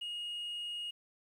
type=tone; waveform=sine; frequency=2870 Hz; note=F7; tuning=47 cents sharp; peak=-35 dBFS; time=0.01-0.91 s; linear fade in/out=10 ms; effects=tanh soft clip ceiling -36 dBFS + 11-bit